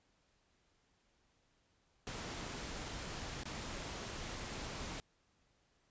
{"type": "noise with dropouts", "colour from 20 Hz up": "pink", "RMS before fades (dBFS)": -44, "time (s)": [2.07, 5], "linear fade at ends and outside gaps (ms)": 0, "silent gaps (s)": [3.434, 3.455], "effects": ["pink hiss -75 dBFS RMS until 5.9 s", "resampled to 16000 Hz"]}